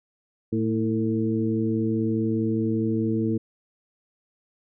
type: harmonic tone with a mistuned harmonic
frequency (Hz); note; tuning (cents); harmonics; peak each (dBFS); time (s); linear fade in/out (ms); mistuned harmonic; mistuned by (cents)
112.1; A2; +33; 1 / 2 / 3 / 4; -28 / -25 / -26 / -31; 0.52-3.38; 10; 3; -38
effects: none